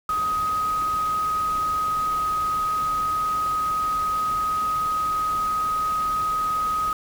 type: tone in noise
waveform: sine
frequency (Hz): 1257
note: D#6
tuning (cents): +17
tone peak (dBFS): -21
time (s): 0.09-6.93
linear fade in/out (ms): 2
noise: pink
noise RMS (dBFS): -38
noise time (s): 0.09-6.93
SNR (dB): +14
effects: none